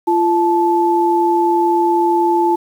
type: tone pair together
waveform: sine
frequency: 344 / 871 Hz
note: F4 / A5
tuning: -26 / -18 cents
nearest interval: octave + major third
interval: 1608 cents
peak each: -14 dBFS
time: 0.07-2.56 s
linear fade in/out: 10 ms
effects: 7-bit